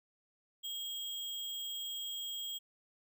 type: tone with sample-and-hold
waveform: sine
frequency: 3253 Hz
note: G#7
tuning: 37 cents flat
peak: -38 dBFS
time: 0.63-2.59 s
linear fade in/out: 20 ms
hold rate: 11025 Hz
effects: none